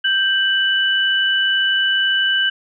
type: tone pair together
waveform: sine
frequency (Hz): 1568 / 2974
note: G6 / F#7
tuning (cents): 0 / +8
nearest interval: major seventh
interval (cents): 1108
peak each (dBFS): -17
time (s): 0.04-2.5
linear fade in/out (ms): 10
effects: none